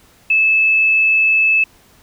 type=tone; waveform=sine; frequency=2613 Hz; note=E7; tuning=16 cents flat; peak=-10 dBFS; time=0.3-1.64 s; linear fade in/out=5 ms; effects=pink hiss -50 dBFS RMS until 2.02 s